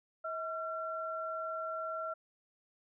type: tone pair together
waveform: sine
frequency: 642.3 / 1361 Hz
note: E5 / F6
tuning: -45 / -45 cents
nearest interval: octave + minor second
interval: 1300 cents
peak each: -39 / -38 dBFS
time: 0.24-2.14 s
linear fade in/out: 10 ms
effects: none